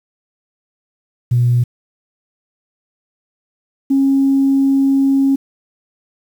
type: tone pair in turn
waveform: sine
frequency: 121.4 / 272.5 Hz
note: B2 / C#4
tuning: -29 / -29 cents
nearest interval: octave + major second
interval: 1400 cents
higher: second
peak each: -9 dBFS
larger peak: neither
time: 1.31-1.64 / 3.9-5.36 s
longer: second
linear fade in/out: 10 ms
effects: tanh soft clip ceiling -5 dBFS + 7-bit